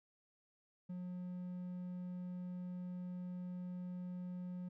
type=tone; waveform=triangle; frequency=180 Hz; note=F#3; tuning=47 cents flat; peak=-40 dBFS; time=0.89-4.69 s; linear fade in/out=10 ms; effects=none